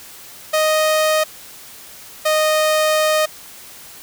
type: tone pair in turn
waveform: sawtooth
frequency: 622.3 / 619.3 Hz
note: D#5 / D#5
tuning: 0 / -8 cents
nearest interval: unison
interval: 8 cents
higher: first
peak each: -10 dBFS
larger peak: neither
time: 0.53-1.24 / 2.25-3.26 s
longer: second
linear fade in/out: 10 ms
effects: white hiss -39 dBFS RMS until 4.02 s